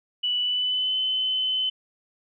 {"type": "tone with pitch glide", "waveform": "sine", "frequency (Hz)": [2960, 3041], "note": ["F#7", "F#7"], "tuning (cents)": [0, 47], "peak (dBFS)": -22, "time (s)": [0.23, 1.7], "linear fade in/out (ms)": 10, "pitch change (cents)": 47, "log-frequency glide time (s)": [0.4, 0.97], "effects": []}